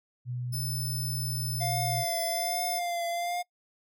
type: tone with pitch glide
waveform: sine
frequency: 123.47 to 119.4 Hz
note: B2 to A#2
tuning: 0 to +42 cents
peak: -31 dBFS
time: 0.25-2.05 s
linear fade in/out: 50 ms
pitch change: -58 cents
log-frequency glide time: 1.2-1.79 s
type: tone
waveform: 5% pulse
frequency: 5274 Hz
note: E8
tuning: in tune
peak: -28 dBFS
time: 0.52-2.8 s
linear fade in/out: 20 ms
type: tone with vibrato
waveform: square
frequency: 698.5 Hz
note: F5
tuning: in tune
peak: -30 dBFS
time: 1.6-3.43 s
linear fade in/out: 20 ms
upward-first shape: triangle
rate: 1.2 Hz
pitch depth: 44 cents each way
effects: noise-tail reverb RT60 0.1 s tail -24 dB re dry